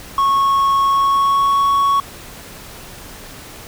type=tone with pitch glide; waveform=triangle; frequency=1100 to 1113.4 Hz; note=C#6 to C#6; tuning=-14 to +7 cents; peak=-10 dBFS; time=0.18-2 s; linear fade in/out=2 ms; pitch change=+21 cents; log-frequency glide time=0.83-1.66 s; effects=pink hiss -36 dBFS RMS until 3.67 s